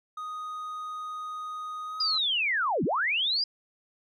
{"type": "tone with pitch glide", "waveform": "triangle", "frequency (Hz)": [1244.5, 1267], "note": ["D#6", "D#6"], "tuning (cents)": [0, 31], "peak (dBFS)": -32, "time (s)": [0.17, 2.18], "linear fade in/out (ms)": 5, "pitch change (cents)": 31, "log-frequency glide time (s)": [1.86, 2.01]}
{"type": "linear two-way sweep", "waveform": "sine", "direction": "down then up", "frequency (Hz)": [4974, 132.6, 4974], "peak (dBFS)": -24, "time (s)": [2, 3.44], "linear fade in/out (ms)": 5, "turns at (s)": 2.84}
{"effects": []}